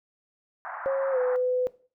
pink band-pass noise, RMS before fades -37 dBFS, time 0.65-1.36 s, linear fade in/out 0 ms, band 710 to 1700 Hz, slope 48 dB/octave
sine tone with pitch glide, 542 to 502.8 Hz, C#5 to B4, -39 to +31 cents, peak -22 dBFS, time 0.86-1.67 s, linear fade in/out 0 ms, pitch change -130 cents, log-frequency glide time 1.11-1.18 s
effects noise-tail reverb RT60 0.4 s tail -18 dB re dry

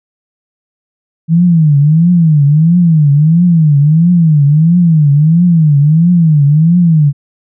sine tone with vibrato, 158.6 Hz, D#3, 33 cents sharp, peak -4 dBFS, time 1.28-7.13 s, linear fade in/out 50 ms, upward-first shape triangle, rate 1.5 Hz, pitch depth 220 cents each way, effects none

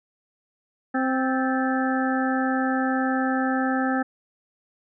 harmonic tone with a mistuned harmonic, 261.6 Hz, C4, in tune, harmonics 1 / 2 / 3 / 5 / 6 / 7, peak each -23 / -31 / -28 / -31 / -33 / -32 dBFS, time 0.94-4.03 s, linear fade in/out 10 ms, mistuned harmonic 7, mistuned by -79 cents, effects none

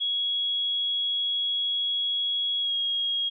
sine tone with pitch glide, 3331 to 3279 Hz, G#7 to G#7, +4 to -23 cents, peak -24 dBFS, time 0-3.3 s, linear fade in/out 20 ms, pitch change -27 cents, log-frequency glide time 2.6-2.74 s, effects none

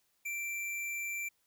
square tone, 2349 Hz, D7, in tune, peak -36 dBFS, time 0.25-1.29 s, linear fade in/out 10 ms, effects white hiss -75 dBFS RMS until 1.46 s

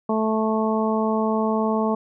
harmonic tone, 219.1 Hz, A3, 7 cents flat, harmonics 1 / 2 / 3 / 4 / 5, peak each -22 / -25 / -27 / -28 / -29 dBFS, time 0.09-1.95 s, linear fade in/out 5 ms, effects none

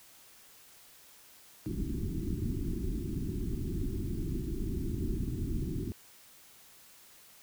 pink low-pass noise, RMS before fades -34 dBFS, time 1.66-5.92 s, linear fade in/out 0 ms, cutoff 380 Hz, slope 96 dB/octave, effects white hiss -57 dBFS RMS until 7.42 s

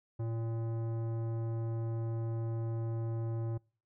sine tone with tanh clipping, 114.2 Hz, A#2, 35 cents flat, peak -35 dBFS, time 0.19-3.58 s, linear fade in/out 10 ms, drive 15 dB, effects noise-tail reverb RT60 0.4 s tail -26 dB re dry

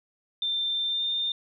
sine tone with pitch glide, 3578 to 3613 Hz, A7 to A7, +28 to +45 cents, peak -25 dBFS, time 0.42-1.32 s, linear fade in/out 2 ms, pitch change +17 cents, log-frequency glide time 0.87-1.02 s, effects none

